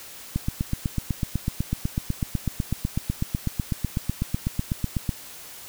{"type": "click train", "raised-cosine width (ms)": 5, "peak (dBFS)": -11, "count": 39, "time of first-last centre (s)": [0.36, 5.092], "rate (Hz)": 8.03, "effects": ["white hiss -42 dBFS RMS until 5.68 s"]}